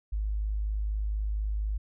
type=tone; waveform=sine; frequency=52.1 Hz; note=G#1; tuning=6 cents sharp; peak=-27 dBFS; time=0.12-1.78 s; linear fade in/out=10 ms; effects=none